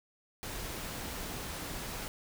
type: noise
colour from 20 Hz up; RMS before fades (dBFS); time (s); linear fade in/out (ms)
pink; -40; 0.43-2.08; 0
effects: none